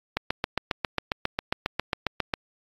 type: click train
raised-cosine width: 0.3 ms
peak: -8 dBFS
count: 17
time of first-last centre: 0.17-2.338 s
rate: 7.38 Hz
effects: AAC 32 kbps